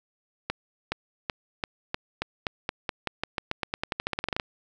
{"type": "accelerating click train", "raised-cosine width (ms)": 0.3, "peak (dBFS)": -11, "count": 26, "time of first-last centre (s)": [0.5, 4.398], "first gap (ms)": 420, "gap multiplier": 0.9, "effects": []}